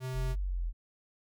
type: tone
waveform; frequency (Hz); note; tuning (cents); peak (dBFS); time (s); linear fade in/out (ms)
square; 129.2; C3; -21; -35; 0-0.36; 50
type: linear two-way sweep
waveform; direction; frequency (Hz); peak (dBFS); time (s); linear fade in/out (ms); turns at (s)
sine; up then down; 40.36 to 48.36 to 40.36; -30; 0.13-0.73; 50; 0.38
effects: none